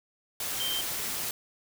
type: tone in noise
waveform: sine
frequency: 3136 Hz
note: G7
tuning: in tune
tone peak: -30 dBFS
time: 0.6-0.81 s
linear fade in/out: 2 ms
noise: white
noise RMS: -33 dBFS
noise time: 0.4-1.31 s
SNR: 0 dB
effects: none

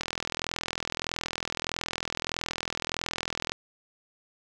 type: click train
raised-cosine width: 0.2 ms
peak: -12 dBFS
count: 147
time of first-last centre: 0.01-3.52 s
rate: 41.6 Hz
effects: none

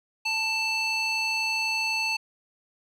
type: tone with band-pass filter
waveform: square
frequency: 884 Hz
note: A5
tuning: 8 cents sharp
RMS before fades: -27 dBFS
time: 0.25-2.17 s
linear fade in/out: 10 ms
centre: 3400 Hz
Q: 8.1
effects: none

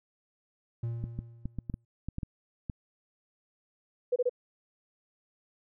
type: tone with exponential decay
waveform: triangle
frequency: 116.7 Hz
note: A#2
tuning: 2 cents sharp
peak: -27 dBFS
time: 0.83-1.85 s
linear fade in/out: 5 ms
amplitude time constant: 220 ms
type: clicks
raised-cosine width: 5 ms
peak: -22 dBFS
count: 10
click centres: 1.04 / 1.19 / 1.456 / 1.587 / 1.698 / 1.741 / 2.086 / 2.184 / 2.232 / 2.698 s
type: tone bursts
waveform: sine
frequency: 493.8 Hz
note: B4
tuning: in tune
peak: -23 dBFS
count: 3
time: 4.12-4.295 s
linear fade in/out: 10 ms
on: 41 ms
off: 26 ms
effects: none

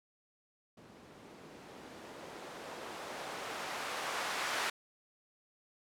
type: noise with low-pass filter sweep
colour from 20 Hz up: violet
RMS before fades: -42 dBFS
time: 0.77-4.7 s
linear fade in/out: 5 ms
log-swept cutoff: 210 to 1200 Hz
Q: 0.79
effects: none

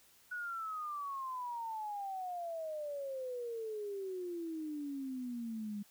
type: exponential sweep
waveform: sine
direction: down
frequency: 1480 to 201.7 Hz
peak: -38 dBFS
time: 0.31-5.83 s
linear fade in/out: 10 ms
effects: white hiss -65 dBFS RMS until 5.9 s

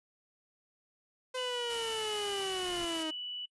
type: linear sweep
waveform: sawtooth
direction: down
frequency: 513 to 311.1 Hz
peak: -31 dBFS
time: 1.34-3.11 s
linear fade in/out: 10 ms
type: tone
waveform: sine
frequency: 2960 Hz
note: F#7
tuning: in tune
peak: -37 dBFS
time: 1.37-3.46 s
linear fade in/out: 10 ms
type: noise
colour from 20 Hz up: white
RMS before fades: -43 dBFS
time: 1.69-3.04 s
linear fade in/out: 20 ms
type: noise with exponential growth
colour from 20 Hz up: pink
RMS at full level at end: -44 dBFS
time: 2.2-2.85 s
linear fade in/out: 5 ms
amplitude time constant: 140 ms
effects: noise-tail reverb RT60 0.1 s tail -26 dB re dry + resampled to 24000 Hz

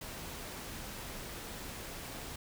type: noise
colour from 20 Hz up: pink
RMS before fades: -44 dBFS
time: 0.01-2.36 s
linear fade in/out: 5 ms
effects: none

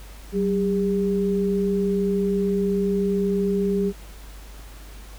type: tone pair together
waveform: sine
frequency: 190.3 / 402.9 Hz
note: F#3 / G4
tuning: +49 / +48 cents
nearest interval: octave + minor second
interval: 1299 cents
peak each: -22 dBFS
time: 0.32-3.93 s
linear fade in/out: 50 ms
effects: added 50 Hz sine -39 dBFS peak until 5.18 s + pink hiss -47 dBFS RMS until 5.18 s

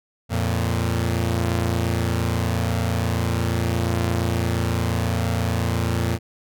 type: tone pair together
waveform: sawtooth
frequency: 85.9 / 114.4 Hz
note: F2 / A#2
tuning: -28 / -32 cents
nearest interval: perfect fourth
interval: 496 cents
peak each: -19 dBFS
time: 0.29-6.19 s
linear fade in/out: 50 ms
effects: none

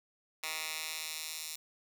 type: tone with high-pass filter sweep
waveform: 10% pulse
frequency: 157.5 Hz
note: D#3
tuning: 21 cents sharp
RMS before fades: -40 dBFS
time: 0.43-1.56 s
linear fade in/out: 5 ms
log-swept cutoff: 1900 to 4900 Hz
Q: 0.81
effects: none

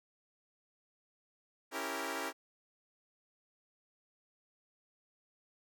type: chord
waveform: 10% pulse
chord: C# diminished seventh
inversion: none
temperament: equal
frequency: 277.2 / 329.6 / 392 / 466.2 Hz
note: C#4 / E4 / G4 / Bb4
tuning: 0 / 0 / 0 / 0 cents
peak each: -34 dBFS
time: 1.71-2.33 s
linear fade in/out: 50 ms
effects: none

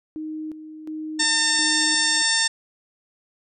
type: tone with tremolo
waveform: sine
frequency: 311.1 Hz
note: D#4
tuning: in tune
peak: -28 dBFS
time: 0.16-2.22 s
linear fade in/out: 0 ms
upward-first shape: square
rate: 1.4 Hz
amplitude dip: 60%
type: harmonic tone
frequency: 903 Hz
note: A5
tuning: 45 cents sharp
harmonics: 1 / 2 / 3 / 4 / 5 / 6 / 7 / 8 / 9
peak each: -32 / -23 / -34 / -26 / -28 / -24 / -33 / -28 / -27 dBFS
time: 1.19-2.48 s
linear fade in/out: 10 ms
effects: none

